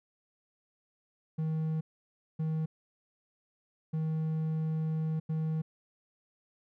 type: tone bursts at uneven times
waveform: triangle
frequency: 158.2 Hz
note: D#3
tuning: 29 cents sharp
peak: -27 dBFS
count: 4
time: 1.38-1.81 / 2.39-2.66 / 3.93-5.2 / 5.29-5.62 s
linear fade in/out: 10 ms
effects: none